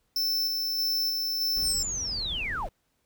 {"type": "tone with tremolo", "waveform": "square", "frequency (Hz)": 5320, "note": "E8", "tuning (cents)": 15, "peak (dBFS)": -25, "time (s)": [0.16, 1.83], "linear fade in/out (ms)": 2, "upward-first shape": "square", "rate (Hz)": 1.6, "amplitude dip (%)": 25}
{"type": "noise", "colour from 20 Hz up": "brown", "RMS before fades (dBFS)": -39, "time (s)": [1.56, 2.69], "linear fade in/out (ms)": 5}
{"type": "linear sweep", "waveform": "sine", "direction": "down", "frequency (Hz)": [8980, 407.5], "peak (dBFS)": -29, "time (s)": [1.62, 2.69], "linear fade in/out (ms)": 50}
{"effects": ["pink hiss -73 dBFS RMS until 3.05 s"]}